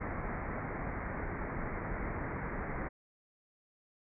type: low-pass noise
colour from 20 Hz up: pink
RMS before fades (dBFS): -38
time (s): 0-2.89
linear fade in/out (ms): 20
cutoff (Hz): 2200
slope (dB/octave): 96
effects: none